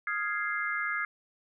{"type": "chord", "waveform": "sine", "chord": "F minor seventh", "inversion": "third", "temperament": "equal", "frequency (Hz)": [1244.5, 1396.9, 1661.2, 2093], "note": ["Eb6", "F6", "Ab6", "C7"], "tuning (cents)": [0, 0, 0, 0], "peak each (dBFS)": [-36, -36, -33, -34], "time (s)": [0.07, 1.05], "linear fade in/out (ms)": 2, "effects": []}